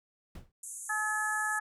brown noise with exponential decay, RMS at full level -36 dBFS, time 0.35-0.52 s, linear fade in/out 5 ms, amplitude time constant 36 ms
white band-pass noise, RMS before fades -43 dBFS, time 0.63-1.59 s, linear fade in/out 5 ms, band 6500 to 11000 Hz, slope 96 dB/octave
harmonic tone, 427.5 Hz, A4, 50 cents flat, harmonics 2 / 3 / 4, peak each -36 / -36 / -31 dBFS, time 0.89-1.6 s, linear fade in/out 10 ms
effects none

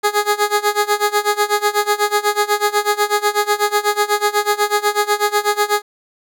15% pulse tone with tremolo, 415.3 Hz, G#4, in tune, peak -5 dBFS, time 0.03-5.82 s, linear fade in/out 20 ms, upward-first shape sine, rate 8.1 Hz, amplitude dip 90%, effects none

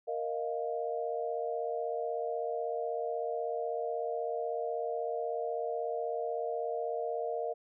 sine chord, Bb suspended fourth, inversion none, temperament equal, 466.2 / 622.3 / 698.5 Hz, Bb4 / Eb5 / F5, 0 / 0 / 0 cents, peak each -35 / -37 / -37 dBFS, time 0.07-7.54 s, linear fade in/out 20 ms, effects none

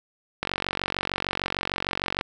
click train, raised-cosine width 0.3 ms, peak -9 dBFS, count 84, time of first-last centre 0.43-2.211 s, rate 46.6 Hz, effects none

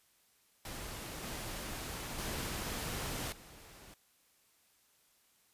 pink noise with level steps, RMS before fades -44 / -42 / -39 / -55 dBFS, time 0.65-3.94 s, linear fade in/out 2 ms, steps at 1.23 / 2.18 / 3.32 s, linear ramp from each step 5 ms, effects white hiss -70 dBFS RMS until 5.53 s + resampled to 32000 Hz

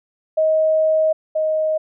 sine tone pair in turn, 630 / 625.6 Hz, D#5 / D#5, +21 / +9 cents, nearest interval unison, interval 12 cents, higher first, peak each -13 / -16 dBFS, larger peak first, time 0.37-1.13 / 1.35-1.78 s, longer first, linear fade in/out 10 ms, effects none

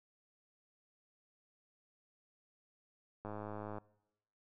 click train, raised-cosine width 1 ms, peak -30 dBFS, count 57, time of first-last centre 3.25-3.783 s, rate 105 Hz, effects noise-tail reverb RT60 0.9 s tail -23 dB re dry

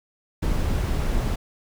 brown noise, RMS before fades -23 dBFS, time 0.42-1.36 s, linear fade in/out 10 ms, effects none

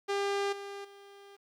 sawtooth tone with level steps, 400 Hz, G4, 35 cents sharp, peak -25 / -36 / -47 dBFS, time 0.08-1.37 s, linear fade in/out 20 ms, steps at 0.52 / 0.84 s, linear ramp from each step 10 ms, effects low-pass 6000 Hz 12 dB/octave + 11-bit

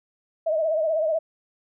sine tone with vibrato, 633 Hz, D#5, 30 cents sharp, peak -20 dBFS, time 0.46-1.19 s, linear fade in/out 10 ms, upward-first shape triangle, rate 16 Hz, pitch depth 93 cents each way, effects none

